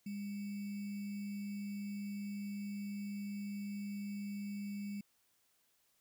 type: tone with sample-and-hold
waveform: sine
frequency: 202.7 Hz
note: G#3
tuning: 42 cents flat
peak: -39 dBFS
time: 0.06-5.01 s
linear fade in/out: 5 ms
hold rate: 2450 Hz
effects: white hiss -75 dBFS RMS until 6 s